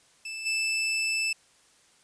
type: tone with level steps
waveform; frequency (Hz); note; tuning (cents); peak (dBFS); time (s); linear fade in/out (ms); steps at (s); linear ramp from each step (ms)
sawtooth; 2637; E7; 0; -31 / -22; 0.25-1.33; 5; 0.45; 20
effects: white hiss -61 dBFS RMS until 2.03 s + resampled to 22050 Hz